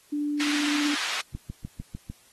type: tone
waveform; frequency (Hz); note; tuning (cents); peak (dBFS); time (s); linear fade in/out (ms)
sine; 293.7; D4; 0; -25; 0.12-0.95; 10
type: band-pass noise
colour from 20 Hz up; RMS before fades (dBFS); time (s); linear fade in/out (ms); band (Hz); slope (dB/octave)
pink; -31; 0.4-1.21; 2; 1600 to 4900; 12
type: click train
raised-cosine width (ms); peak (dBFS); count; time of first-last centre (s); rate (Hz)
5; -22; 6; 1.35-2.1; 6.67
effects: white hiss -58 dBFS RMS until 2.32 s + AAC 32 kbps